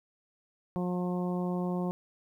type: harmonic tone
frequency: 179.2 Hz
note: F3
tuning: 45 cents sharp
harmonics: 1 / 2 / 3 / 4 / 5 / 6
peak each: -30 / -36 / -40 / -42 / -44 / -46 dBFS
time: 0.76-1.91 s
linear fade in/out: 0 ms
effects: 11-bit